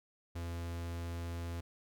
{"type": "tone", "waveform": "45% pulse", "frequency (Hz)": 85, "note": "F2", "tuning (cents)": -46, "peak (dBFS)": -38, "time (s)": [0.35, 1.61], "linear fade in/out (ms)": 10, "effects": []}